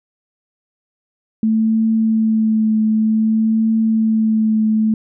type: tone with vibrato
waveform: sine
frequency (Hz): 220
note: A3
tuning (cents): 0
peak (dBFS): -12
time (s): 1.43-4.94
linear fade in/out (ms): 2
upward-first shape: triangle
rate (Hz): 0.54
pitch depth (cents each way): 22
effects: none